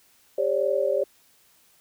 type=tone cluster; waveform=sine; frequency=398 / 542 / 584 Hz; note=G4 / C#5 / D5; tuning=+26 / -39 / -10 cents; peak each=-27 / -24 / -25 dBFS; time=0.38-1.04 s; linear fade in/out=5 ms; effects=white hiss -60 dBFS RMS until 1.8 s